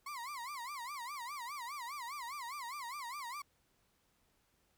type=tone with vibrato; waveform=35% pulse; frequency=1053 Hz; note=C6; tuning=11 cents sharp; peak=-40 dBFS; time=0.06-3.42 s; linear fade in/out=5 ms; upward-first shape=sine; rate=4.9 Hz; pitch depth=220 cents each way; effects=pink hiss -75 dBFS RMS until 4.77 s